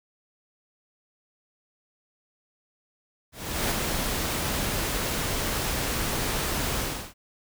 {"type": "noise with ADSR envelope", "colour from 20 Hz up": "pink", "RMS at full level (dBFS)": -25, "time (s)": [3.32, 7.14], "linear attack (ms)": 390, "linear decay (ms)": 4, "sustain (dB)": -3, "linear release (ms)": 340, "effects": []}